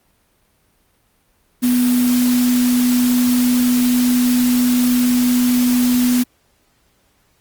sine tone in noise, 246.9 Hz, B3, in tune, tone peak -12 dBFS, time 1.62-6.24 s, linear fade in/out 20 ms, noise white, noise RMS -25 dBFS, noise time 1.62-6.24 s, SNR +10 dB, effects pink hiss -60 dBFS RMS until 7.4 s + Opus 32 kbps

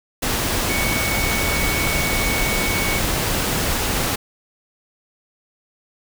sine tone in noise, 2229 Hz, C#7, 9 cents sharp, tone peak -24 dBFS, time 0.69-2.99 s, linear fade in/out 10 ms, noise pink, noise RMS -21 dBFS, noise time 0.22-4.16 s, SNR -6 dB, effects none

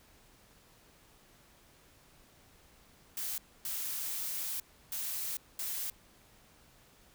blue noise bursts at uneven times, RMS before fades -37 dBFS, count 4, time 3.17-3.38 / 3.65-4.6 / 4.92-5.37 / 5.59-5.9 s, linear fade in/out 2 ms, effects pink hiss -62 dBFS RMS until 7.14 s

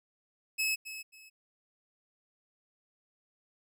sawtooth tone with echo, 2584 Hz, E7, 35 cents flat, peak -25 dBFS, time 0.58-0.76 s, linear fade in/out 20 ms, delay 270 ms, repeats 2, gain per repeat -12 dB, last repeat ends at 1.3 s, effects none

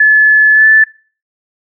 sine tone with pitch glide, 1723 to 1750.1 Hz, A6 to A6, -37 to -10 cents, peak -3 dBFS, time 0-0.84 s, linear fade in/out 5 ms, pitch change +27 cents, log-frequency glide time 0.53-0.67 s, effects noise-tail reverb RT60 0.4 s tail -21 dB re dry

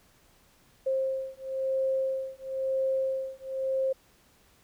sine beating tone pair, 530 / 530.99 Hz, C5 / C5, +22 / +25 cents, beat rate 0.99 Hz, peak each -30 dBFS, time 0.86-3.93 s, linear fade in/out 10 ms, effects pink hiss -62 dBFS RMS until 4.63 s

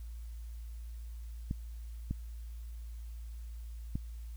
clicks, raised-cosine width 5 ms, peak -22 dBFS, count 3, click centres 1.511 / 2.11 / 3.955 s, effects added 57 Hz sine -41 dBFS peak until 4.36 s + white hiss -65 dBFS RMS until 4.36 s

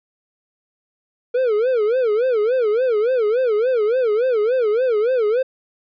triangle tone with vibrato, 466.2 Hz, A#4, in tune, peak -13 dBFS, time 1.34-5.43 s, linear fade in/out 10 ms, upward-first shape sine, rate 3.5 Hz, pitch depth 200 cents each way, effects resampled to 11025 Hz

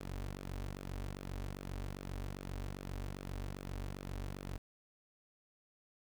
sawtooth tone with flanger, 47.52 Hz, F#1, 47 cents sharp, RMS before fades -43 dBFS, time 0-4.58 s, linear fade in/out 10 ms, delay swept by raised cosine 1 to 6.1 ms, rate 2.5 Hz, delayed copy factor -0.75, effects 10-bit

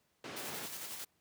pink band-pass noise, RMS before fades -46 dBFS, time 0.24-0.66 s, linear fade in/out 2 ms, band 200 to 4500 Hz, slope 12 dB/octave
white noise with tremolo, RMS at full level -43 dBFS, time 0.36-1.05 s, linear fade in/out 10 ms, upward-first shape square, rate 11 Hz, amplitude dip 30%
effects pink hiss -75 dBFS RMS until 1.2 s + high-pass 100 Hz 12 dB/octave

